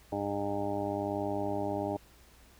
harmonic tone, 101.1 Hz, G#2, 46 cents flat, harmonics 1 / 2 / 3 / 4 / 6 / 7 / 8 / 9, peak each -41 / -42 / -36 / -38 / -36 / -44 / -38 / -45 dBFS, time 0.12-1.97 s, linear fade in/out 5 ms, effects added 60 Hz sine -60 dBFS peak until 2.59 s + pink hiss -60 dBFS RMS until 2.59 s

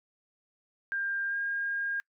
sine tone with pitch glide, 1597 to 1617.4 Hz, G6 to G#6, +32 to -46 cents, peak -29 dBFS, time 0.92-2 s, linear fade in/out 0 ms, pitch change +22 cents, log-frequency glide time 1.27-1.36 s, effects noise-tail reverb RT60 0.1 s tail -26 dB re dry

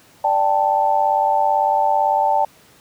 sine chord, D suspended fourth, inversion none, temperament just, 587.3 / 783.1 / 881 Hz, D5 / G5 / A5, 0 / -2 / +2 cents, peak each -22 / -18 / -17 dBFS, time 0.24-2.45 s, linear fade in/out 5 ms, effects pink hiss -50 dBFS RMS until 2.8 s + high-pass 100 Hz 12 dB/octave

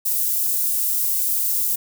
white high-pass noise, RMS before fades -21 dBFS, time 0.05-1.76 s, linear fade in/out 10 ms, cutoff 11000 Hz, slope 12 dB/octave, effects none

